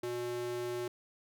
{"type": "tone with high-pass filter", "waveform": "square", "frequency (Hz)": 121, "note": "B2", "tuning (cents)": -35, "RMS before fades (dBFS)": -37, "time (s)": [0.03, 0.88], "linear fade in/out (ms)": 5, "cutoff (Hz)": 290, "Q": 4.3, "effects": []}